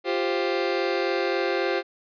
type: chord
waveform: sawtooth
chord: F suspended second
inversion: none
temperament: just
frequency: 349.2 / 392.9 / 523.8 Hz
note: F4 / G4 / C5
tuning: 0 / +4 / +2 cents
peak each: -23 dBFS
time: 0.04-1.83 s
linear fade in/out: 50 ms
effects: resampled to 11025 Hz